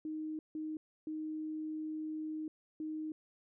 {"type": "tone bursts at uneven times", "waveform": "sine", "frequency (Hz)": 311.1, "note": "D#4", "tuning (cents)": 0, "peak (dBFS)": -37, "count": 4, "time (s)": [[0.05, 0.39], [0.55, 0.77], [1.07, 2.48], [2.8, 3.12]], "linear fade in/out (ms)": 2, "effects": []}